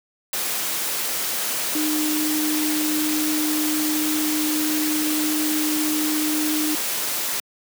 sine tone in noise, 305.9 Hz, D#4, 29 cents flat, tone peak -21 dBFS, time 1.75-6.75 s, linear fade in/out 2 ms, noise white, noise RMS -25 dBFS, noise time 0.33-7.4 s, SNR +1 dB, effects high-pass 200 Hz 12 dB/octave

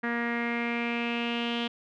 sawtooth tone with low-pass filter sweep, 236 Hz, A#3, 22 cents sharp, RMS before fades -30 dBFS, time 0.03-1.68 s, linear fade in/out 10 ms, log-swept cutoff 1800 to 3200 Hz, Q 5.7, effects none

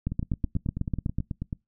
two click trains, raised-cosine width 5 ms, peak -14 / -18 dBFS, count 10 / 14, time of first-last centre 0.07-1.185 / 0.12-1.528 s, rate 8.07 / 9.23 Hz, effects noise-tail reverb RT60 0.2 s tail -25 dB re dry

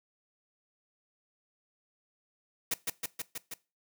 white noise with echo, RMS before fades -30 dBFS, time 2.71-2.74 s, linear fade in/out 5 ms, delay 160 ms, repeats 5, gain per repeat -2 dB, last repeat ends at 3.54 s, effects noise-tail reverb RT60 0.3 s tail -21 dB re dry

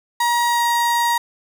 35% pulse tone with pitch glide, 951 to 945.5 Hz, A#5 to A#5, +34 to +24 cents, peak -14 dBFS, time 0.2-1.18 s, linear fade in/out 5 ms, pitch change -10 cents, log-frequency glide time 0.48-0.63 s, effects none

